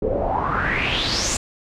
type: noise with low-pass filter sweep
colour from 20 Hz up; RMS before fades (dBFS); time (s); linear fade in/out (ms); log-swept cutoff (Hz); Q
pink; -22; 0.02-1.37; 5; 430 to 7800; 5.6
effects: none